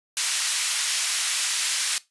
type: band-pass noise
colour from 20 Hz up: white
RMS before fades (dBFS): -25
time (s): 0.17-1.98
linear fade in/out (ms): 0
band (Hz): 1700 to 9600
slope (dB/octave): 12
effects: noise-tail reverb RT60 0.2 s tail -19 dB re dry + resampled to 24000 Hz